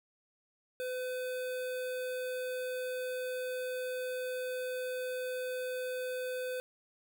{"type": "tone with notch filter", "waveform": "square", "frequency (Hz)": 506, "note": "B4", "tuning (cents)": 42, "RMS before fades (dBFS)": -37, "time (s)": [0.8, 6.6], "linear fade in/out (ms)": 0, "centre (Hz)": 5700, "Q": 2, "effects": []}